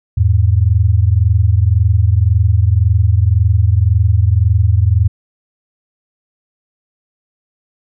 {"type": "tone pair together", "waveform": "sine", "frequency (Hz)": [84.13, 106], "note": ["E2", "G#2"], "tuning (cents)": [36, 36], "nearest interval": "major third", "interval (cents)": 400, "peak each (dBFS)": -11, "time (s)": [0.17, 5.08], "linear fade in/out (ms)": 10, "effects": []}